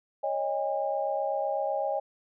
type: chord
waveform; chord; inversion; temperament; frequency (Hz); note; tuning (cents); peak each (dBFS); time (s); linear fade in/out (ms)
sine; C# suspended second; none; equal with one note detuned; 554.4 / 622.3 / 809.8; C#5 / D#5 / G#5; 0 / 0 / -44; -31; 0.23-2; 10
effects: none

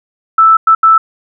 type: tone bursts at uneven times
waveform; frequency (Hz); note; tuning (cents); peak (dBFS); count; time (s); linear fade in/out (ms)
sine; 1318.5; E6; 0; -3; 3; 0.38-0.57 / 0.67-0.75 / 0.83-0.98; 5
effects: none

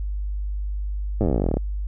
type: slowing click train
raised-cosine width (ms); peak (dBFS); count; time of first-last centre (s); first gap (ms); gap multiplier
2; -9; 22; 1.21-1.57; 9; 1.06
effects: added 50 Hz sine -24 dBFS peak until 1.87 s

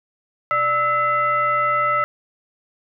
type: tone with frequency modulation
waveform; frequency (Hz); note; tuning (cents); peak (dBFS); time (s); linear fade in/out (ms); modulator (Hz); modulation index
sine; 1309; E6; -13; -16; 0.51-2.04; 0; 718; 0.73
effects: none

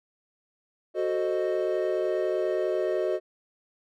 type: chord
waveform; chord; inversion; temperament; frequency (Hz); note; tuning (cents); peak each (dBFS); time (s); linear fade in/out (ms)
triangle; F# diminished seventh; none; equal with one note detuned; 370 / 440 / 523.3 / 617.6; F#4 / A4 / C5 / Eb5; 0 / 0 / 0 / -13; -26 / -30 / -31 / -27; 0.94-3.2; 50
effects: none

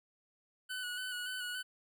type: tone with vibrato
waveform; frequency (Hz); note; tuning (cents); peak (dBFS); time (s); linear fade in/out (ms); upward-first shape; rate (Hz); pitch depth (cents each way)
25% pulse; 1484; F#6; +5; -34; 0.69-1.63; 20; square; 3.5; 27
effects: none

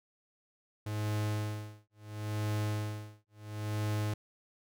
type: tone with tremolo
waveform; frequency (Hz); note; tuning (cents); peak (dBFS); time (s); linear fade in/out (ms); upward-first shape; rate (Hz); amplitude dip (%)
45% pulse; 105.8; G#2; +33; -30; 0.86-4.14; 5; sine; 0.73; 100
effects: none

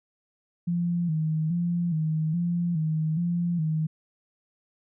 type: tone with vibrato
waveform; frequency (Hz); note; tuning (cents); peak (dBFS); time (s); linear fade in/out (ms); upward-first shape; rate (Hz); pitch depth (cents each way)
sine; 164.8; E3; 0; -23; 0.67-3.87; 10; square; 1.2; 83
effects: none

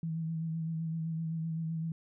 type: tone with vibrato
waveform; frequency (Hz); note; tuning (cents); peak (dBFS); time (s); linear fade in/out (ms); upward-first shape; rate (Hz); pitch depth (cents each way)
sine; 162.3; E3; -27; -32; 0.03-1.92; 2; sine; 7.8; 29
effects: none

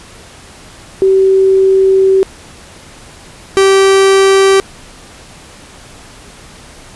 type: tone pair in turn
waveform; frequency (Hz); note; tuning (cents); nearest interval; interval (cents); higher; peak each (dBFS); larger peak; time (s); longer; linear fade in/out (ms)
sine / 45% pulse; 383.7 / 388.2; G4 / G4; -37 / -17; unison; 20; second; -5; neither; 1.02-2.23 / 3.57-4.6; first; 0
effects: pink hiss -36 dBFS RMS until 6.95 s + resampled to 24000 Hz

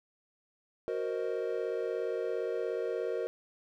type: chord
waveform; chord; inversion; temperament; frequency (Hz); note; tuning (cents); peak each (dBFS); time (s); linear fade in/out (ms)
triangle; C half-diminished seventh; second; equal; 370 / 466.2 / 523.3 / 622.3; Gb4 / Bb4 / C5 / Eb5; 0 / 0 / 0 / 0; -35 / -32 / -37 / -38; 0.88-3.27; 0
effects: none

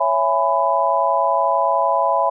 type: chord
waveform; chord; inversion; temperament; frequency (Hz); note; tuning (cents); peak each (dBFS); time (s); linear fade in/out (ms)
sine; C# minor seventh; none; just; 554.4 / 665.2 / 831.5 / 997.9; C#5 / E5 / G#5 / B5; 0 / +16 / +2 / +18; -22 / -20 / -22 / -18; 0-2.3; 10
effects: none

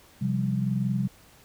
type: chord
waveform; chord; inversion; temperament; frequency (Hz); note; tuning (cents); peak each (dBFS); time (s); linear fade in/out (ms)
sine; C suspended fourth; none; equal; 130.81 / 174.61 / 196; C3 / F3 / G3; 0 / 0 / 0; -27 / -31 / -27; 0.21-1.08; 10
effects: pink hiss -55 dBFS RMS until 1.44 s

